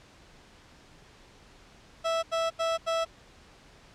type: tone bursts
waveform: 30% pulse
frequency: 658 Hz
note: E5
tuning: 3 cents flat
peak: -23 dBFS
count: 4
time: 2.04-3.052 s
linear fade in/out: 20 ms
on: 190 ms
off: 84 ms
effects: pink hiss -55 dBFS RMS until 3.94 s + low-pass 6000 Hz 12 dB/octave